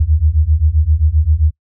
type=beating tone pair; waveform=sine; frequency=73.5 / 81.1 Hz; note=D2 / E2; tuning=+2 / -28 cents; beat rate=7.6 Hz; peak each=-13 / -12 dBFS; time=0-1.51 s; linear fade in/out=10 ms; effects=noise-tail reverb RT60 0.1 s tail -24 dB re dry